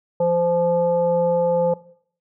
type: tone with frequency modulation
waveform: sine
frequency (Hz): 518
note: C5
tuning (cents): -17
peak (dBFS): -16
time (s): 0.2-1.74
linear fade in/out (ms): 5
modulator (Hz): 346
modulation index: 0.58
effects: noise-tail reverb RT60 0.6 s tail -19 dB re dry